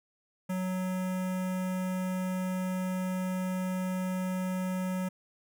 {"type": "tone with notch filter", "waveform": "square", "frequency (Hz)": 185, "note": "F#3", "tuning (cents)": 0, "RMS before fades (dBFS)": -32, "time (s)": [0.49, 5.09], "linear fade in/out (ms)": 10, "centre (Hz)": 4200, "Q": 1, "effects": []}